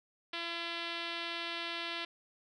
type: tone with low-pass filter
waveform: 5% pulse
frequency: 338.6 Hz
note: E4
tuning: 46 cents sharp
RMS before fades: -39 dBFS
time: 0.33-2.05 s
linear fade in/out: 5 ms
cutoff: 3700 Hz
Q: 1.9
effects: none